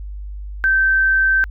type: tone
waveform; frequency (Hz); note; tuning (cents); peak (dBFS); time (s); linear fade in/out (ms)
sine; 1552; G6; -18; -12; 0.64-1.44; 0
effects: added 50 Hz sine -27 dBFS peak until 1.5 s